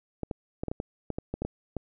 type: clicks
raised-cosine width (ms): 2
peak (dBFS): -18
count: 12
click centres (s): 0.233 / 0.312 / 0.635 / 0.683 / 0.715 / 0.801 / 1.103 / 1.185 / 1.34 / 1.42 / 1.45 / 1.767
effects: none